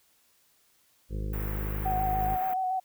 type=harmonic tone; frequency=51.91 Hz; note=G#1; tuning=in tune; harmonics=1 / 2 / 3 / 4 / 6 / 7 / 8 / 9 / 10; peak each=-31 / -37 / -41 / -43 / -47 / -48 / -49 / -50 / -51 dBFS; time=1.09-2.38 s; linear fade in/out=50 ms
type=band-stop noise; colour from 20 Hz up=white; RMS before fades=-40 dBFS; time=1.33-2.54 s; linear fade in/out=5 ms; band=2000 to 16000 Hz; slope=24 dB/octave
type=tone with vibrato; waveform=sine; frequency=748 Hz; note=F#5; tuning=19 cents sharp; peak=-26 dBFS; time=1.85-2.8 s; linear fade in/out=10 ms; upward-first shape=square; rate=7 Hz; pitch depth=21 cents each way
effects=white hiss -66 dBFS RMS until 2.84 s

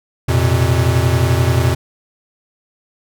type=chord; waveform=square; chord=F suspended fourth; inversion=none; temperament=equal with one note detuned; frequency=87.31 / 116.54 / 128.05 Hz; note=F2 / Bb2 / C3; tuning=0 / 0 / -37 cents; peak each=-17 dBFS; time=0.28-1.75 s; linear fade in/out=10 ms; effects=none

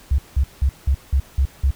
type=tone bursts; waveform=sine; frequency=67.6 Hz; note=C#2; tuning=43 cents flat; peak=-13 dBFS; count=7; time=0.11-1.708 s; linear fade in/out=5 ms; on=74 ms; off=180 ms; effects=pink hiss -47 dBFS RMS until 1.75 s

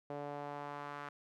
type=tone with band-pass filter sweep; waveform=sawtooth; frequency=144.6 Hz; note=D3; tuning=27 cents flat; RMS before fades=-44 dBFS; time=0.1-1.09 s; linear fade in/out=2 ms; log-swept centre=580 to 1300 Hz; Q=1.8; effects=none

